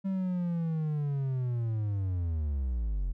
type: linear sweep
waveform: triangle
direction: down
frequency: 195 to 41.49 Hz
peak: -26 dBFS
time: 0.04-3.13 s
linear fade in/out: 20 ms
effects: none